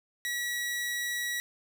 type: tone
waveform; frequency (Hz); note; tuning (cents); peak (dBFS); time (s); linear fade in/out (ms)
sawtooth; 1929; B6; -41; -27; 0.25-1.4; 0
effects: none